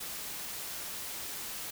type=noise; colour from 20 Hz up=white; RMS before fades=-40 dBFS; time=0-1.71 s; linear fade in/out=10 ms; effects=none